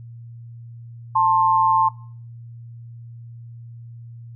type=tone pair together; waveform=sine; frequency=886.4 / 1059 Hz; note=A5 / C6; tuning=+13 / +21 cents; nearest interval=minor third; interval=308 cents; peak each=-17 dBFS; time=1.15-1.89 s; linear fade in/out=10 ms; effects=noise-tail reverb RT60 0.5 s tail -20 dB re dry + added 117 Hz sine -36 dBFS peak until 4.35 s